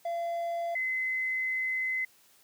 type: tone pair in turn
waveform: triangle / sine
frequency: 682 / 2044 Hz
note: F5 / C7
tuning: -41 / -41 cents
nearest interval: octave + perfect fifth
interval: 1900 cents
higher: second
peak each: -28 dBFS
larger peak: neither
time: 0.05-0.75 / 0.75-2.05 s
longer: second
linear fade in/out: 5 ms
effects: white hiss -62 dBFS RMS until 2.43 s + high-pass 100 Hz 12 dB/octave